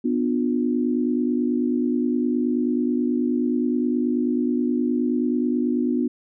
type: chord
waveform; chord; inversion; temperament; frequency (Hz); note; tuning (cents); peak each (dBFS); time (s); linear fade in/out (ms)
sine; B diminished; none; just; 246.9 / 296.3 / 355.6; B3 / D4 / F4; 0 / +15 / +31; -21 / -25 / -27; 0.04-6.08; 10
effects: none